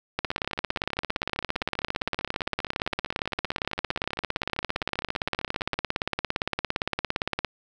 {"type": "two click trains", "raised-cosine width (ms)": 0.3, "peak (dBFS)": [-19, -9], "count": [85, 128], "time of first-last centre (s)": [[0.25, 5.74], [0.19, 7.447]], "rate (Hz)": [15.3, 17.5], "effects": []}